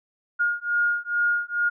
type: beating tone pair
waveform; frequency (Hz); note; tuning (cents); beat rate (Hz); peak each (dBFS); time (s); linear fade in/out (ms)
sine; 1424 / 1426.3; F6 / F6; +33 / +36; 2.3; -24; 0.39-1.7; 20
effects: none